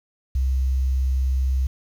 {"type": "tone with quantisation", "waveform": "sine", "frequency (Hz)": 65.41, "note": "C2", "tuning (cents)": 0, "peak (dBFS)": -18, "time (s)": [0.35, 1.67], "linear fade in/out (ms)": 5, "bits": 8, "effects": []}